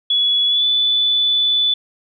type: tone with pitch glide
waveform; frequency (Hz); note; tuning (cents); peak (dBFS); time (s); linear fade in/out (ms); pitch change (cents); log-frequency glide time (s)
sine; 3390 to 3481; G#7 to A7; +35 to -19; -13; 0.1-1.74; 5; +46; 0.47-0.65
effects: none